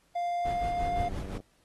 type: tone with pitch glide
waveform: triangle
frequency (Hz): 698.5 to 703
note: F5 to F5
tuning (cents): 0 to +11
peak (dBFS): -26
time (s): 0.15-1.09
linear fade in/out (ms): 10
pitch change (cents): +11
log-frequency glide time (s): 0.35-0.64
type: noise with tremolo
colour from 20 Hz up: brown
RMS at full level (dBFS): -34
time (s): 0.45-1.38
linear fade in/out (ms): 5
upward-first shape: sine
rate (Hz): 5.8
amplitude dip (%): 55
type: click train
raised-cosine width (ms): 2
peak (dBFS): -32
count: 52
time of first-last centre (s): 0.87-1.402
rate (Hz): 95.8
effects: pink hiss -68 dBFS RMS until 1.64 s + AAC 32 kbps